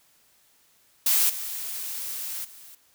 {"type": "noise with level steps", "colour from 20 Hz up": "blue", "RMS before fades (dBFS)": [-21, -33, -47], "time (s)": [1.06, 2.75], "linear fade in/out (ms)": 5, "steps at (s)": [1.29, 2.44], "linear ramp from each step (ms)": 10, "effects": ["white hiss -62 dBFS RMS until 2.94 s"]}